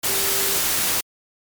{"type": "tone in noise", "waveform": "sine", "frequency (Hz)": 392, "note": "G4", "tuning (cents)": 0, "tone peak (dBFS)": -31, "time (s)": [0.08, 0.59], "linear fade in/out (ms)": 10, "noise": "white", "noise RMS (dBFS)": -21, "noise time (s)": [0.03, 1.01], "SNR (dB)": -13, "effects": ["MP3 96 kbps"]}